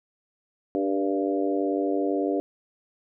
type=harmonic tone with a mistuned harmonic; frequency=98 Hz; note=G2; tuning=in tune; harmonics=3 / 4 / 5 / 6 / 7; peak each=-26 / -28 / -30 / -32 / -33 dBFS; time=0.75-2.4 s; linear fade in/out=0 ms; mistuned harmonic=5; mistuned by=-21 cents; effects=none